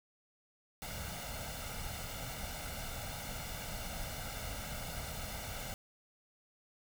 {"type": "noise with comb filter", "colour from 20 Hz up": "pink", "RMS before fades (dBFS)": -42, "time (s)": [0.82, 5.74], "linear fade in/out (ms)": 0, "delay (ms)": 1.4, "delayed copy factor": 0.7, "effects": []}